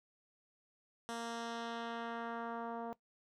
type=tone with low-pass filter sweep; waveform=10% pulse; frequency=232.1 Hz; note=A#3; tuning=7 cents flat; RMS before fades=-42 dBFS; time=1.09-2.93 s; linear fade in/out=0 ms; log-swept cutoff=9200 to 770 Hz; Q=1.1; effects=noise-tail reverb RT60 0.1 s tail -18 dB re dry